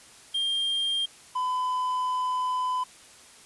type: tone pair in turn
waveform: triangle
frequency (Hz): 3200 / 1007.9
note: G7 / B5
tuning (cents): +35 / +35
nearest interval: octave + minor sixth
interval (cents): 2000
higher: first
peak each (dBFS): -23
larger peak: neither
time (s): 0.34-1.06 / 1.35-2.84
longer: second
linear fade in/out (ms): 10
effects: white hiss -51 dBFS RMS until 3.45 s + resampled to 24000 Hz